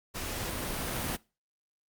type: noise with level ramp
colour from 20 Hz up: pink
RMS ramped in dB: -37 to -32 dBFS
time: 0.14-1.17 s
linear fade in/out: 20 ms
effects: noise-tail reverb RT60 0.3 s tail -22 dB re dry + Opus 48 kbps